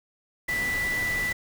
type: tone in noise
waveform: sine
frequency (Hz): 1975.5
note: B6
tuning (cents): 0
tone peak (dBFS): -25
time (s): 0.48-1.33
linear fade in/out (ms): 10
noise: pink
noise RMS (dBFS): -35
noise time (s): 0.48-1.33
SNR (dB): +7
effects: none